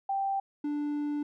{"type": "tone pair in turn", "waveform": ["sine", "triangle"], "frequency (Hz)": [784, 293.7], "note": ["G5", "D4"], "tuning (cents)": [0, 0], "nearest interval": "octave + perfect fourth", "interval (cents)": 1700, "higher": "first", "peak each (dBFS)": -27, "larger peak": "neither", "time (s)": [[0.09, 0.4], [0.64, 1.23]], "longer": "second", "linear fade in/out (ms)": 5, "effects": []}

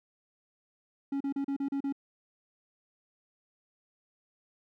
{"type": "tone bursts", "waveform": "triangle", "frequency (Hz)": 277.2, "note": "C#4", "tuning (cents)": 0, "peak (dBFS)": -27, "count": 7, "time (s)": [1.12, 1.925], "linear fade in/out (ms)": 5, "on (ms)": 85, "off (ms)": 35, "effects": []}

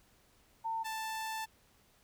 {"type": "tone pair in turn", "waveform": ["sine", "sawtooth"], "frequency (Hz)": [900, 882.5], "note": ["A5", "A5"], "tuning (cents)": [39, 5], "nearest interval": "unison", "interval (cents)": 34, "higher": "first", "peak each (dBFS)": [-33, -33], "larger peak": "neither", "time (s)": [[0.64, 0.84], [0.84, 1.46]], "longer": "second", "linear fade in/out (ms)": 20, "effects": ["pink hiss -67 dBFS RMS until 2.03 s"]}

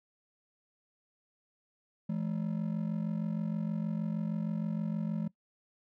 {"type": "ring-modulated tone", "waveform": "triangle", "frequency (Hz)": 190, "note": "F#3", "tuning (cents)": 46, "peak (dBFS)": -26, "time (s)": [2.09, 5.28], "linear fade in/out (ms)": 5, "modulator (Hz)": 23.2, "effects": ["noise-tail reverb RT60 0.1 s tail -20 dB re dry"]}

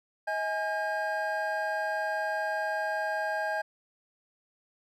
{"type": "tone cluster", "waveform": "triangle", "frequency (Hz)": [636, 831, 1611], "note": ["D#5", "G#5", "G6"], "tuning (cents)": [38, 1, 47], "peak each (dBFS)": -31, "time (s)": [0.27, 3.62], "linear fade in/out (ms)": 10, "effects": []}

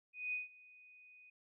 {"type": "tone with ADSR envelope", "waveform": "sine", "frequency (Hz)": 2489, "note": "D#7", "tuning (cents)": 0, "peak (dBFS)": -35, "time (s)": [0.13, 1.3], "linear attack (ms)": 200, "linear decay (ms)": 150, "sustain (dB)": -23, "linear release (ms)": 6, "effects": []}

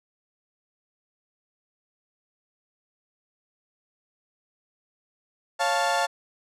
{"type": "chord", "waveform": "30% pulse", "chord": "Db augmented", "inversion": "none", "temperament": "equal", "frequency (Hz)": [554.4, 698.5, 880], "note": ["Db5", "F5", "A5"], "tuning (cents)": [0, 0, 0], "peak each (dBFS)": [-26, -23, -23], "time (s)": [5.59, 6.07], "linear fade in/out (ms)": 20, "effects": ["low-pass 9000 Hz 12 dB/octave"]}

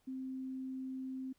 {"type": "tone", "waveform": "sine", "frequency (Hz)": 261.6, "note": "C4", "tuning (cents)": 0, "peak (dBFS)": -39, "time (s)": [0.07, 1.33], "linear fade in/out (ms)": 10, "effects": ["pink hiss -75 dBFS RMS until 1.38 s"]}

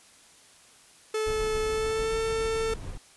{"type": "tone with pitch glide", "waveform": "45% pulse", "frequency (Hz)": [434.7, 446.9], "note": ["A4", "A4"], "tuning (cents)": [-21, 27], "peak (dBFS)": -26, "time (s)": [1.14, 2.74], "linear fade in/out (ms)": 5, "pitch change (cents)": 48, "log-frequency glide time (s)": [1.65, 2.18]}
{"type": "noise with tremolo", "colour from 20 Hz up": "brown", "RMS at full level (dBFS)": -36, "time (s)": [1.26, 2.98], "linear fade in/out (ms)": 10, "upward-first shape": "square", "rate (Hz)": 7, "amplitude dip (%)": 25}
{"effects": ["white hiss -55 dBFS RMS until 3.16 s", "resampled to 24000 Hz"]}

